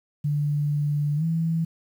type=tone with pitch glide; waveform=sine; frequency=146.83 to 163.86 Hz; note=D3 to E3; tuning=0 to -10 cents; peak=-21 dBFS; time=0.24-1.65 s; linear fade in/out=10 ms; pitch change=+190 cents; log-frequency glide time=1.16-1.24 s; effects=9-bit